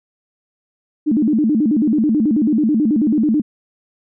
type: tone with vibrato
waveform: sine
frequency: 258.6 Hz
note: C4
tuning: 20 cents flat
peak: -12 dBFS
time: 1.06-3.42 s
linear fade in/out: 20 ms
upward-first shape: square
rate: 9.2 Hz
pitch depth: 270 cents each way
effects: none